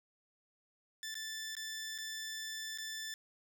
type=tone with dropouts; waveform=15% pulse; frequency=1760 Hz; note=A6; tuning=in tune; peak=-34 dBFS; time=1.03-3.14 s; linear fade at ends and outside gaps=1 ms; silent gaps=1.143-1.153 / 1.552-1.567 / 1.979-1.985 / 2.776-2.784 s; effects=none